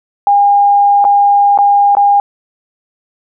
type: tone with dropouts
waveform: sine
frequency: 810 Hz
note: G#5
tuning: 43 cents flat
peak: -5 dBFS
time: 0.27-2.2 s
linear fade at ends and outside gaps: 1 ms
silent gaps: 1.043-1.05 / 1.576-1.587 / 1.951-1.969 s
effects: none